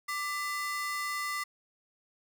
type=ring-modulated tone; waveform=45% pulse; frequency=1591 Hz; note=G6; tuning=25 cents sharp; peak=-29 dBFS; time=0.08-1.44 s; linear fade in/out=10 ms; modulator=415 Hz; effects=none